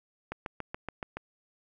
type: click train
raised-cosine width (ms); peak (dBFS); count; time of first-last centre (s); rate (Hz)
0.5; -20; 7; 0.32-1.17; 7.06
effects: none